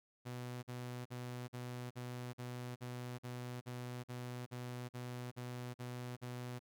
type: tone bursts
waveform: sawtooth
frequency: 123.47 Hz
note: B2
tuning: in tune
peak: -39 dBFS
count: 15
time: 0.25-6.594 s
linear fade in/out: 20 ms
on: 380 ms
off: 46 ms
effects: none